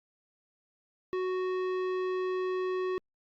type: tone with tanh clipping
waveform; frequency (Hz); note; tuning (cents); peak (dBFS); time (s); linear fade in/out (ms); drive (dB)
sine; 370; F#4; 0; -31; 1.13-2.98; 0; 15
effects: Opus 48 kbps